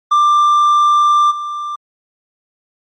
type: tone with level steps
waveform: triangle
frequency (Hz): 1185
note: D6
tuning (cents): +15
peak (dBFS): -6 / -18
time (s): 0.11-1.76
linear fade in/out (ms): 10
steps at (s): 1.3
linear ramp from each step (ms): 20
effects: MP3 32 kbps